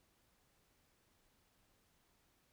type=silence; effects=pink hiss -75 dBFS RMS until 2.52 s